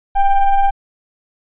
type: ring-modulated tone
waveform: triangle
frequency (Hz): 392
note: G4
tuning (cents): 0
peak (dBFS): -4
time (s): 0.15-0.71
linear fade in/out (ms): 20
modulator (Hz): 401
effects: resampled to 8000 Hz